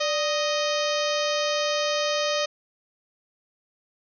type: harmonic tone with a mistuned harmonic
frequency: 622.3 Hz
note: D#5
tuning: in tune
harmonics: 1 / 2 / 3 / 4 / 5 / 6 / 7 / 8 / 9 / 10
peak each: -25 / -31 / -34 / -34 / -33 / -34 / -36 / -35 / -39 / -38 dBFS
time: 0-2.46 s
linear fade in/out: 10 ms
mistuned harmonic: 1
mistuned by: -93 cents
effects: none